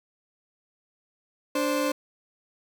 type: tone pair together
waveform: 30% pulse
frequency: 292.2 / 523.3 Hz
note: D4 / C5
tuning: -9 / 0 cents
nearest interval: minor seventh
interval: 1009 cents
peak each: -24 / -24 dBFS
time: 1.55-1.92 s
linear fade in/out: 5 ms
effects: none